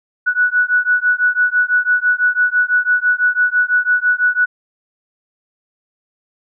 sine beating tone pair, 1472 / 1478 Hz, F#6 / F#6, -9 / -2 cents, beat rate 6 Hz, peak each -15 dBFS, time 0.26-4.46 s, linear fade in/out 20 ms, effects none

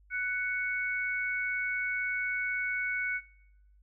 sine tone pair together, 1489.6 / 2221 Hz, F#6 / C#7, +11 / +3 cents, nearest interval perfect fifth, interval 692 cents, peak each -32 / -33 dBFS, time 0.1-3.21 s, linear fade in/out 50 ms, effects noise-tail reverb RT60 0.8 s tail -20 dB re dry + added 50 Hz sine -58 dBFS peak until 3.82 s

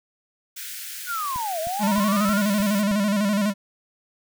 white high-pass noise, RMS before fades -35 dBFS, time 0.56-2.82 s, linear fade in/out 10 ms, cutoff 1400 Hz, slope 96 dB/octave
sine linear two-way sweep, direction down then up, 1488 to 620 to 1488 Hz, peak -25 dBFS, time 1.06-2.44 s, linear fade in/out 50 ms, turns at 1.6 s
click train, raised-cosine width 5 ms, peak -26 dBFS, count 6, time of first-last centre 1.36-2.913 s, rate 3.22 Hz
square tone with vibrato, 204.5 Hz, G#3, 26 cents flat, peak -20 dBFS, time 1.79-3.54 s, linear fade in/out 50 ms, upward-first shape square, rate 12 Hz, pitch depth 64 cents each way
effects none

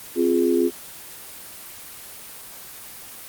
sine chord, F minor, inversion second, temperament equal, 261.6 / 349.2 / 415.3 Hz, C4 / F4 / Ab4, 0 / 0 / 0 cents, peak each -22 / -19 / -22 dBFS, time 0.15-0.71 s, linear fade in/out 50 ms, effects white hiss -39 dBFS RMS until 3.28 s + Opus 24 kbps

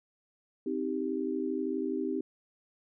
sine chord, C minor, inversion none, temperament just, 261.6 / 314 / 392.4 Hz, C4 / Eb4 / G4, 0 / +16 / +2 cents, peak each -34 dBFS, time 0.66-2.21 s, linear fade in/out 5 ms, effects none

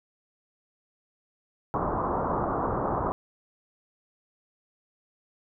white low-pass noise, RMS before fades -28 dBFS, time 1.74-3.12 s, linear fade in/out 0 ms, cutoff 1200 Hz, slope 48 dB/octave, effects none

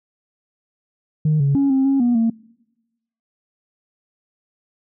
sine tone with pitch steps, 153.7 / 140.1 / 277.6 / 266.7 / 273 / 241.4 / 227.7 Hz, D#3 / C#3 / C#4 / C4 / C#4 / B3 / A#3, -21 / +19 / +3 / +33 / -26 / -39 / -40 cents, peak -12 dBFS, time 1.25-2.3 s, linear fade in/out 5 ms, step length 150 ms, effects noise-tail reverb RT60 1.0 s tail -25 dB re dry + tanh soft clip ceiling -11 dBFS

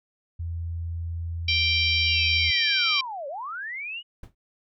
sine tone with pitch glide, 84 to 83.23 Hz, E2 to E2, +33 to +17 cents, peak -28 dBFS, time 0.39-2.51 s, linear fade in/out 10 ms, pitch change -16 cents, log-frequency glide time 1.72-2.24 s
harmonic tone, 784 Hz, G5, in tune, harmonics 3 / 4 / 5 / 6 / 7, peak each -24 / -26 / -28 / -30 / -31 dBFS, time 1.48-3.01 s, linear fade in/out 5 ms
sine linear two-way sweep, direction down then up, 2960 to 531 to 2960 Hz, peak -31 dBFS, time 2.04-4.03 s, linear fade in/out 50 ms, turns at 3.28 s
brown noise with exponential decay, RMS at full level -35 dBFS, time 4.23-4.35 s, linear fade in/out 5 ms, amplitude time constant 24 ms
effects none

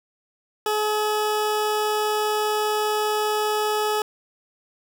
20% pulse tone, 425 Hz, G#4, 40 cents sharp, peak -16 dBFS, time 0.66-4.02 s, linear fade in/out 2 ms, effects none

